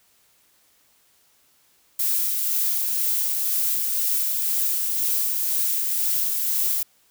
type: noise with tremolo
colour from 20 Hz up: violet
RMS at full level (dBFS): -22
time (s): 1.99-6.83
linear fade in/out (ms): 5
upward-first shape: sine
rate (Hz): 2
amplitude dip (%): 25
effects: white hiss -61 dBFS RMS until 7.1 s